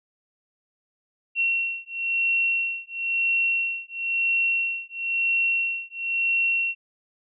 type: beating tone pair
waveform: sine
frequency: 2726 / 2726.99 Hz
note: F7 / F7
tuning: -43 / -42 cents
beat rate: 0.99 Hz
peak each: -25 dBFS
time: 1.35-6.75 s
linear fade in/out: 50 ms
effects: none